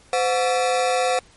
40% pulse ring-modulated tone, 619 Hz, D#5, 9 cents flat, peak -14 dBFS, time 0.13-1.19 s, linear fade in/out 2 ms, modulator 107 Hz, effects pink hiss -52 dBFS RMS until 1.36 s + MP3 48 kbps

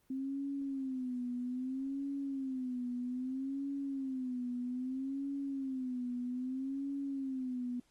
sine tone with vibrato, 261.6 Hz, C4, in tune, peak -35 dBFS, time 0.1-7.8 s, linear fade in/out 5 ms, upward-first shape sine, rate 0.62 Hz, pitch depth 110 cents each way, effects pink hiss -72 dBFS RMS until 7.9 s + Opus 24 kbps

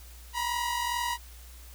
sawtooth tone pair together, 952.6 / 995 Hz, A#5 / B5, +37 / +13 cents, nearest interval minor second, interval 76 cents, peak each -26 / -30 dBFS, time 0.33-1.18 s, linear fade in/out 50 ms, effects added 60 Hz sine -46 dBFS peak until 1.74 s + white hiss -53 dBFS RMS until 1.74 s

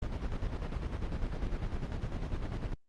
brown noise with tremolo, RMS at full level -33 dBFS, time 0.02-2.74 s, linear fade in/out 5 ms, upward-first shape square, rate 10 Hz, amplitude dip 50%, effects low-pass 5000 Hz 12 dB/octave + Opus 24 kbps

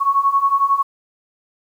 sine beating tone pair, 1100 / 1111 Hz, C#6 / C#6, -14 / +4 cents, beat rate 11 Hz, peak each -18 / -15 dBFS, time 0-0.83 s, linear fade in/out 20 ms, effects 8-bit

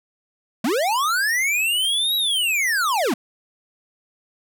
square linear two-way sweep, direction up then down, 196 to 3902 to 196 Hz, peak -19 dBFS, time 0.64-3.14 s, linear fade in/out 5 ms, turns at 2.16 s, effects none

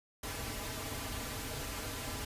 pink noise with comb filter, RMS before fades -40 dBFS, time 0.23-2.25 s, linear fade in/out 5 ms, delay 5.5 ms, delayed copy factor -0.95, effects resampled to 32000 Hz

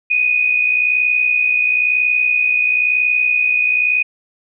sine tone pair together, 2476 / 2537 Hz, D#7 / D#7, -9 / +33 cents, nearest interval unison, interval 42 cents, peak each -13 / -20 dBFS, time 0.1-4.03 s, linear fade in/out 10 ms, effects none

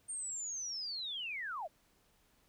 sine linear sweep, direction down, 8840 to 554.4 Hz, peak -38 dBFS, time 0.08-1.68 s, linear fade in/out 20 ms, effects pink hiss -71 dBFS RMS until 2.48 s

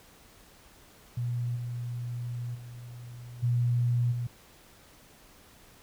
sine tone with level steps, 120.8 Hz, B2, 38 cents flat, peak -28 / -32 / -41 / -23 / -29 dBFS, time 1.17-4.27 s, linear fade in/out 5 ms, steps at 1.55 / 2.54 / 3.42 / 4.11 s, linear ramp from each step 20 ms, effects pink hiss -56 dBFS RMS until 5.82 s

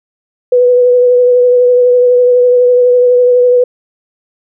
sine tone with vibrato, 493.9 Hz, B4, in tune, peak -4 dBFS, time 0.52-3.64 s, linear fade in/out 5 ms, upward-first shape triangle, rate 12 Hz, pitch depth 22 cents each way, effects none

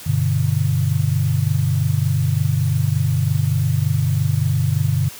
sine chord, G major, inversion none, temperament equal, 98 / 123.47 / 146.83 Hz, G2 / B2 / D3, 0 / 0 / 0 cents, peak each -20 / -20 / -19 dBFS, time 0.06-5.09 s, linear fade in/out 10 ms, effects white hiss -37 dBFS RMS until 5.19 s

